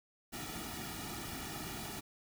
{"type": "noise with comb filter", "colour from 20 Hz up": "pink", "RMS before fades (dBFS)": -43, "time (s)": [0.32, 2.01], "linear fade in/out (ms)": 20, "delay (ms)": 1.9, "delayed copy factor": -0.75, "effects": []}